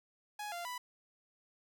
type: tone with pitch steps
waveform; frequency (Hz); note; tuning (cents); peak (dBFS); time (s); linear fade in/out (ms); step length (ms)
sawtooth; 835 / 694 / 990; G#5 / F5 / B5; +9 / -11 / +4; -36; 0.39-0.78; 5; 130
effects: none